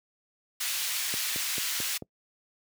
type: high-pass noise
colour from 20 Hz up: pink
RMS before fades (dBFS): -31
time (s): 0.6-1.98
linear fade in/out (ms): 10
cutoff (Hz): 2400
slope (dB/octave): 12
type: click train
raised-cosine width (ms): 2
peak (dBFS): -24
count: 5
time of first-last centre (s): 1.14-2.023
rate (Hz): 4.53
effects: noise-tail reverb RT60 0.1 s tail -23 dB re dry + high-pass 100 Hz 12 dB/octave